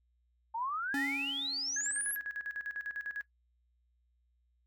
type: exponential sweep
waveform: sine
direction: up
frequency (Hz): 880 to 11840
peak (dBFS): -33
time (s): 0.54-2.16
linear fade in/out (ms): 10
type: tone with exponential decay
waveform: square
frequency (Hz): 277.2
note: C#4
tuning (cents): 0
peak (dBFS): -32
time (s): 0.94-2.23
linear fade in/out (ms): 2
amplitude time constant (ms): 280
type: tone with tremolo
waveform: sine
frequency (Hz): 1667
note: G#6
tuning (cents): +6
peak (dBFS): -34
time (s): 1.76-3.22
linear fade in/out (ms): 5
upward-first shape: square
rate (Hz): 10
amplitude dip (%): 75
effects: noise-tail reverb RT60 0.1 s tail -17 dB re dry + added 60 Hz sine -70 dBFS peak until 4.66 s